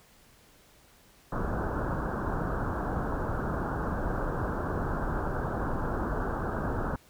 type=low-pass noise; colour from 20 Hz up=pink; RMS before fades=-31 dBFS; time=1.32-6.96 s; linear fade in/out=5 ms; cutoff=1600 Hz; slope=96 dB/octave; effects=pink hiss -59 dBFS RMS until 7.09 s